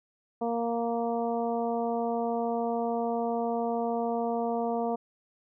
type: harmonic tone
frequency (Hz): 233.1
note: A#3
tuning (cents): 0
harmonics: 1 / 2 / 3 / 4 / 5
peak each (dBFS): -32 / -31 / -31 / -38 / -44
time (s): 0.41-4.96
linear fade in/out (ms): 10
effects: none